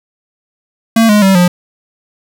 square tone with pitch steps, 226.5 / 208.9 / 192.68 / 177.71 Hz, A#3 / G#3 / G3 / F3, -50 / +10 / -30 / +30 cents, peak -6 dBFS, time 0.96-1.48 s, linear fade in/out 5 ms, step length 130 ms, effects none

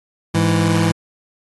25% pulse tone pair together, 103.69 / 164.9 Hz, G#2 / E3, -2 / +1 cents, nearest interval minor sixth, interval 803 cents, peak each -14 / -12 dBFS, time 0.34-0.92 s, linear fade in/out 10 ms, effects AAC 32 kbps

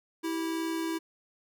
square tone pair together, 327.2 / 389.1 Hz, E4 / G4, -13 / -13 cents, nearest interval minor third, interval 300 cents, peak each -31 / -40 dBFS, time 0.23-0.99 s, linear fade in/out 20 ms, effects none

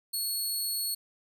15% pulse tone, 4358 Hz, C#8, 30 cents flat, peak -23 dBFS, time 0.13-0.95 s, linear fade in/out 10 ms, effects none

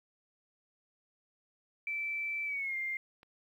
sine tone with pitch glide, 2326 to 2108 Hz, D7 to C7, -17 to +12 cents, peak -33 dBFS, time 1.87-2.97 s, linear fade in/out 2 ms, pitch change -171 cents, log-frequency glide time 2.45-2.76 s
click, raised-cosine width 0.3 ms, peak -39 dBFS, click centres 3.231 s
effects 11-bit

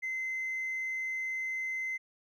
triangle tone with hard clipping, 2061 Hz, C7, 27 cents flat, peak -32 dBFS, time 0.02-1.98 s, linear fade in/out 20 ms, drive 2 dB, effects none

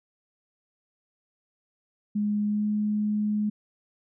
sine tone with pitch glide, 208.1 to 210.3 Hz, G#3 to G#3, +4 to +22 cents, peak -23 dBFS, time 2.15-3.5 s, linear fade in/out 10 ms, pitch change +18 cents, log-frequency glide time 2.46-2.65 s, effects none

